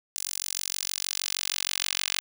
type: tone with high-pass filter sweep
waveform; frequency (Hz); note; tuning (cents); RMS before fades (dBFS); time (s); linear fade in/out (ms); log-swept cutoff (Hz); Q
10% pulse; 46.39; F#1; +5; -31; 0.16-2.2; 0; 6800 to 2900; 1.1
effects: none